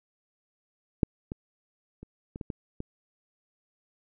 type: clicks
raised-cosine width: 3 ms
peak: -8 / -21 / -30 / -25 / -22 / -20 / -22 dBFS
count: 7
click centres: 1.032 / 1.319 / 2.03 / 2.359 / 2.412 / 2.502 / 2.804 s
effects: none